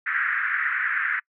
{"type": "band-pass noise", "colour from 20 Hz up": "white", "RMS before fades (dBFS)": -25, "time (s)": [0.06, 1.2], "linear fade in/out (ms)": 10, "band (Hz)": [1400, 1900], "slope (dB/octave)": 48, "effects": ["noise-tail reverb RT60 0.1 s tail -26 dB re dry"]}